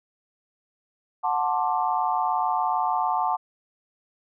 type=chord; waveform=sine; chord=D dominant seventh; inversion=first; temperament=just; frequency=734.2 / 881 / 1057.2 / 1174.7 Hz; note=F#5 / A5 / C6 / D6; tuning=-14 / +2 / +18 / 0 cents; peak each=-26 / -25 / -29 / -30 dBFS; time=1.23-3.37 s; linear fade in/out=20 ms; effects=none